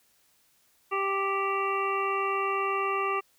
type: harmonic tone with a mistuned harmonic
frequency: 392 Hz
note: G4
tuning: in tune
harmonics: 1 / 2 / 3 / 5 / 6 / 7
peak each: -31 / -36 / -28 / -39 / -39 / -36 dBFS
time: 0.91-3.21 s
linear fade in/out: 20 ms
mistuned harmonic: 6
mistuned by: -28 cents
effects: white hiss -66 dBFS RMS until 3.38 s